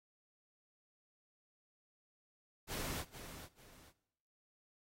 pink noise with echo, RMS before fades -42 dBFS, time 2.67-3.05 s, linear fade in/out 50 ms, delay 440 ms, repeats 2, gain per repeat -10 dB, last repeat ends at 3.93 s, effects noise-tail reverb RT60 0.8 s tail -18 dB re dry + AAC 48 kbps

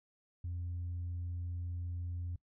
sine tone, 87.31 Hz, F2, in tune, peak -35 dBFS, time 0.44-2.36 s, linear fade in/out 5 ms, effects noise-tail reverb RT60 0.1 s tail -24 dB re dry + tanh soft clip ceiling -34 dBFS

